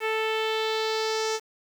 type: tone with low-pass filter sweep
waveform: sawtooth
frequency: 440 Hz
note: A4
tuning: in tune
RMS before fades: -27 dBFS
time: 0-1.4 s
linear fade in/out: 50 ms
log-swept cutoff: 2400 to 6200 Hz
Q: 2.7
effects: 8-bit